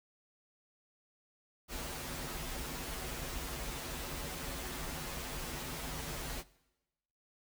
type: noise with comb filter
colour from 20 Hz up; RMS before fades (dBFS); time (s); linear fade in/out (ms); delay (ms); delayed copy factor
pink; -41; 1.68-6.44; 50; 9.8; -1
effects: noise-tail reverb RT60 1.0 s tail -21 dB re dry